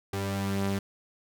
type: tone pair together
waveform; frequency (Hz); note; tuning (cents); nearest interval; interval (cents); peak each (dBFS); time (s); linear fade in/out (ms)
sawtooth; 98 / 196.96; G2 / G3; 0 / +8; octave; 1208; -27; 0.13-0.79; 5
effects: none